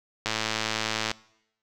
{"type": "click train", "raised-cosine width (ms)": 0.2, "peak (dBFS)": -9, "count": 95, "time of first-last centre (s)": [0.26, 1.115], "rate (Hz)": 110, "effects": ["noise-tail reverb RT60 0.8 s tail -22 dB re dry"]}